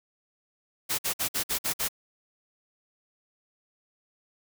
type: noise bursts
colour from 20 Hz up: white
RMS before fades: -28 dBFS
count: 7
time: 0.89-1.887 s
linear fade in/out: 20 ms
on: 97 ms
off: 53 ms
effects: none